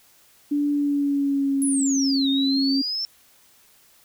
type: tone with pitch glide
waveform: sine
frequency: 290 to 272.1 Hz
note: D4 to C#4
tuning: -22 to -32 cents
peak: -19 dBFS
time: 0.51-2.82 s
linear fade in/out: 10 ms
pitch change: -110 cents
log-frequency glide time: 0.71-1.71 s
type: exponential two-way sweep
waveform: sine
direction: down then up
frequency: 10840 to 3643 to 5410 Hz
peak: -24 dBFS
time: 1.62-3.05 s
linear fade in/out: 0 ms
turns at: 2.29 s
effects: white hiss -56 dBFS RMS until 4.04 s